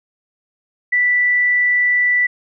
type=tone; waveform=sine; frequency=1971 Hz; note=B6; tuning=4 cents flat; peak=-12 dBFS; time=0.92-2.27 s; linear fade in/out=10 ms; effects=none